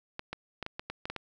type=clicks; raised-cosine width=0.3 ms; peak=-20 dBFS; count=9; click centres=0.194 / 0.33 / 0.627 / 0.664 / 0.795 / 0.9 / 1.055 / 1.1 / 1.163 s; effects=none